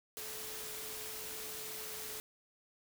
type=tone in noise; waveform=sine; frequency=433.7 Hz; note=A4; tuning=25 cents flat; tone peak=-52 dBFS; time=0.17-2.2 s; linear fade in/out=0 ms; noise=white; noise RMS=-44 dBFS; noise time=0.17-2.2 s; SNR=-11 dB; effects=none